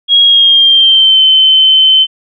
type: tone with pitch glide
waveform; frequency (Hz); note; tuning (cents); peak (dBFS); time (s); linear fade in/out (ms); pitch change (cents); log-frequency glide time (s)
sine; 3293 to 3072; G#7 to G7; -15 to -36; -3; 0.08-2.07; 50; -121; 0.23-1.22
effects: none